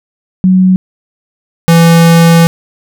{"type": "tone pair in turn", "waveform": ["sine", "square"], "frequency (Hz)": [186, 167.1], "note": ["F#3", "E3"], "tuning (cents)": [9, 24], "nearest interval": "major second", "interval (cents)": 185, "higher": "first", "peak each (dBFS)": -3, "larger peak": "neither", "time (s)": [[0.44, 0.76], [1.68, 2.47]], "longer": "second", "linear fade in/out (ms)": 0, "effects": []}